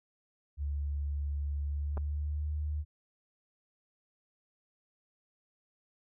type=tone with pitch glide; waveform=sine; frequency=71.9 to 75.13 Hz; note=D2 to D2; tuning=-36 to +40 cents; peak=-31 dBFS; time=0.57-2.85 s; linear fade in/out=50 ms; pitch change=+76 cents; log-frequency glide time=1.62-2.53 s
type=clicks; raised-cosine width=1 ms; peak=-28 dBFS; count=2; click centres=1.972 / 1.977 s
effects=none